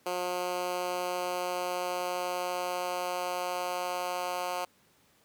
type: tone with high-pass filter sweep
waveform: 10% pulse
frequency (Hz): 179.4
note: F3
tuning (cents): +47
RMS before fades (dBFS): -33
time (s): 0.06-4.65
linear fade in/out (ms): 5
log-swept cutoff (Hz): 430 to 650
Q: 1.3
effects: pink hiss -65 dBFS RMS until 5.24 s + high-pass 100 Hz 12 dB/octave